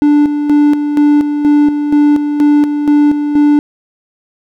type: tone with tremolo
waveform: triangle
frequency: 293.7 Hz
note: D4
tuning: in tune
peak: -3 dBFS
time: 0.02-3.59 s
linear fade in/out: 0 ms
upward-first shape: square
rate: 2.1 Hz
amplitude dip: 55%
effects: none